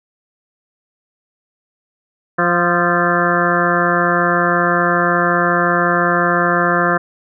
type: harmonic tone with a mistuned harmonic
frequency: 174.61 Hz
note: F3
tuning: in tune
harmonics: 1 / 2 / 3 / 4 / 6 / 7 / 8 / 9 / 10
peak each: -21 / -21 / -21 / -21 / -21 / -21 / -21 / -21 / -21 dBFS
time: 2.38-6.98 s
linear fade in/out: 10 ms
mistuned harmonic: 8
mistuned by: -39 cents
effects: none